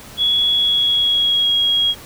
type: tone with pitch glide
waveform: sine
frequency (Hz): 3365 to 3300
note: G#7 to G#7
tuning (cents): +22 to -12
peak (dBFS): -13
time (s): 0.17-1.95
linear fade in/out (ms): 50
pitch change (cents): -34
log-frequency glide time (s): 0.49-1.46
effects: pink hiss -38 dBFS RMS until 2.05 s